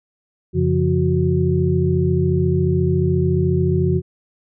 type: tone cluster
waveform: sine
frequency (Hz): 89.4 / 138 / 172.1 / 367.8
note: F2 / C#3 / F3 / F#4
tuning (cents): +41 / -7 / -25 / -10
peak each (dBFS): -20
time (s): 0.53-4.02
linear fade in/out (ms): 50
effects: none

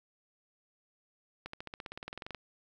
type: accelerating click train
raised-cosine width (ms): 0.3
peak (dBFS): -25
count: 17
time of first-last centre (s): 1.46-2.347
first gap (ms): 74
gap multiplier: 0.96
effects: 11-bit

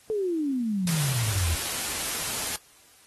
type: exponential sweep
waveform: sine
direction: down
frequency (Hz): 445.8 to 77.4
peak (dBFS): -24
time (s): 0.1-1.55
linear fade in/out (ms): 0
type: noise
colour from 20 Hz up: white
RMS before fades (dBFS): -30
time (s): 0.87-2.56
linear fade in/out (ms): 2
effects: white hiss -56 dBFS RMS until 3.06 s + AAC 32 kbps

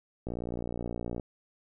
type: click train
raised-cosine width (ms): 2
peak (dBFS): -22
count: 56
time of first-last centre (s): 0.27-1.197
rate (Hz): 59.3
effects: none

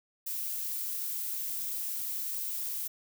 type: noise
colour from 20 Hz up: violet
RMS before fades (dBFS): -35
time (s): 0.26-2.88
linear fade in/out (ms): 10
effects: none

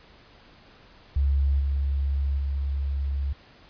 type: tone with level steps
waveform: sine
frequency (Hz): 69.3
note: C#2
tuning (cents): 0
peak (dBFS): -19 / -22 / -24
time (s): 1.16-3.33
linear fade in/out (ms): 5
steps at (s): 1.59 / 2.37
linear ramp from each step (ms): 20
effects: pink hiss -53 dBFS RMS until 3.69 s + resampled to 11025 Hz

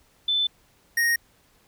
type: tone pair in turn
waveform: sine / square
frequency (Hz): 3520 / 1864.7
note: A7 / A#6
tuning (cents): 0 / 0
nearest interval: major seventh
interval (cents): 1100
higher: first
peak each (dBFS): -20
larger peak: neither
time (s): 0.28-0.47 / 0.97-1.16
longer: neither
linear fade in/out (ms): 5
effects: pink hiss -61 dBFS RMS until 1.67 s

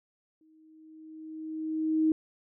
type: tone with exponential growth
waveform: sine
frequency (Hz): 315.1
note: D#4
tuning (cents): +22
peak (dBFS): -20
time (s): 0.41-2.12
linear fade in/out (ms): 2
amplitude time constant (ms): 370
effects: none

